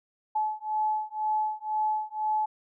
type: beating tone pair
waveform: sine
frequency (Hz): 858 / 860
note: A5 / A5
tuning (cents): -44 / -40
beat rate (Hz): 2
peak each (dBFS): -29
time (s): 0.35-2.46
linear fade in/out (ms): 10
effects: none